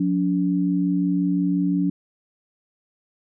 sine tone pair together, 180 / 285.7 Hz, F#3 / D4, -47 / -48 cents, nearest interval minor sixth, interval 799 cents, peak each -21 dBFS, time 0-1.9 s, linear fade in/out 5 ms, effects none

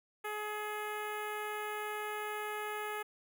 10% pulse tone with notch filter, 422.2 Hz, G#4, 29 cents sharp, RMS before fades -39 dBFS, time 0.24-3.03 s, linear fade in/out 10 ms, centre 5500 Hz, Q 0.6, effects none

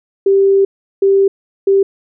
sine tone bursts at uneven times, 392 Hz, G4, in tune, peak -7 dBFS, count 3, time 0.26-0.65 / 1.02-1.28 / 1.67-1.83 s, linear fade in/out 5 ms, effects none

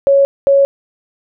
sine tone pair in turn, 554.4 / 554.4 Hz, C#5 / C#5, 0 / 0 cents, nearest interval unison, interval 0 cents, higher neither, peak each -6 dBFS, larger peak neither, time 0.07-0.25 / 0.47-0.65 s, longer neither, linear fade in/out 0 ms, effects none

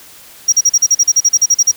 sine tone bursts, 5690 Hz, F8, 31 cents sharp, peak -3 dBFS, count 15, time 0.48-1.715 s, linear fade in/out 10 ms, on 45 ms, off 40 ms, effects tanh soft clip ceiling -5 dBFS + white hiss -39 dBFS RMS until 1.76 s

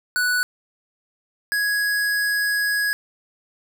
square tone pair in turn, 1480 / 1665.2 Hz, F#6 / G#6, 0 / +4 cents, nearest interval major second, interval 204 cents, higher second, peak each -19 / -20 dBFS, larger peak first, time 0.16-0.43 / 1.52-2.93 s, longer second, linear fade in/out 0 ms, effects none

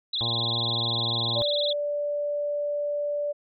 sine tone with vibrato, 3700 Hz, A#7, 14 cents flat, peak -25 dBFS, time 0.13-1.73 s, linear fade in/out 5 ms, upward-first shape triangle, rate 20 Hz, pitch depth 220 cents each way
harmonic tone, 116.54 Hz, A#2, in tune, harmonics 1 / 2 / 3 / 4 / 5 / 6 / 7 / 8 / 9, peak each -31 / -39 / -40 / -42 / -41 / -42 / -39 / -45 / -41 dBFS, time 0.21-1.42 s, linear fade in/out 0 ms
sine tone, 584 Hz, D5, 10 cents flat, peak -25 dBFS, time 1.35-3.33 s, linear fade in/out 20 ms
effects none

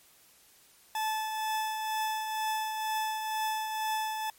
40% pulse tone with tremolo, 870 Hz, A5, 20 cents flat, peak -27 dBFS, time 0.95-4.3 s, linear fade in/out 2 ms, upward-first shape triangle, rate 2.1 Hz, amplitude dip 45%, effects white hiss -60 dBFS RMS until 4.38 s + MP3 64 kbps

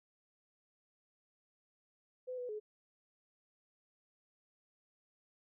sine tone with pitch steps, 506 / 493.7 / 425.2 Hz, B4 / B4 / G#4, +42 / -1 / +41 cents, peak -39 dBFS, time 2.27-2.6 s, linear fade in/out 20 ms, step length 110 ms, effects none

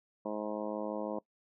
harmonic tone, 106 Hz, G#2, 36 cents sharp, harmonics 2 / 3 / 4 / 5 / 6 / 7 / 8 / 9 / 10, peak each -41 / -41 / -44 / -39 / -42 / -49 / -49 / -45 / -51 dBFS, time 0.25-1.19 s, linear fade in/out 5 ms, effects noise-tail reverb RT60 0.1 s tail -21 dB re dry

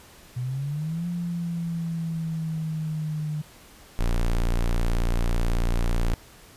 sine exponential two-way sweep, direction up then down, 121.3 to 174.61 to 151.2 Hz, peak -26 dBFS, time 0.36-3.42 s, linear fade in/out 10 ms, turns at 1.07 s
square tone, 29.14 Hz, A#0, in tune, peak -21 dBFS, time 3.99-6.14 s, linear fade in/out 0 ms
effects pink hiss -50 dBFS RMS until 6.56 s + resampled to 32000 Hz

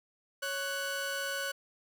sawtooth tone pair together, 554.4 / 1490.4 Hz, C#5 / F#6, 0 / +12 cents, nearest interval octave + perfect fourth, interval 1712 cents, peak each -34 / -31 dBFS, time 0.42-1.52 s, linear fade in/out 10 ms, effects none

